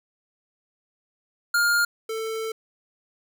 square tone pair in turn, 1411 / 444.4 Hz, F6 / A4, +17 / +17 cents, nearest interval octave + minor sixth, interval 2000 cents, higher first, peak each -19 / -28 dBFS, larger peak first, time 1.54-1.85 / 2.09-2.52 s, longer second, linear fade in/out 5 ms, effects none

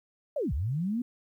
sine linear two-way sweep, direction down then up, 634 to 58.27 to 252 Hz, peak -27 dBFS, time 0.36-1.02 s, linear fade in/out 5 ms, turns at 0.53 s, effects 11-bit

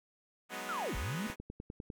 5% pulse chord, G# minor seventh, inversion third, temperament equal, 185 / 207.7 / 246.9 / 311.1 Hz, F#3 / G#3 / B3 / D#4, 0 / 0 / 0 / 0 cents, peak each -35 / -34 / -32 / -37 dBFS, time 0.49-1.36 s, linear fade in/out 50 ms
sine linear two-way sweep, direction down then up, 1480 to 38 to 229.2 Hz, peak -35 dBFS, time 0.69-1.27 s, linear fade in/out 0 ms, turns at 0.96 s
click train, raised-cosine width 3 ms, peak -30 dBFS, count 7, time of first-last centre 1.3-1.902 s, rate 9.97 Hz
effects none

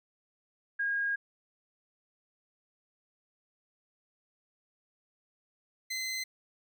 sine / 20% pulse tone pair in turn, 1630 / 2054 Hz, G#6 / C7, -33 / -33 cents, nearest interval major third, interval 400 cents, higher second, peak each -28 dBFS, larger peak neither, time 0.79-1.16 / 5.9-6.24 s, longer first, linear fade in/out 10 ms, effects none

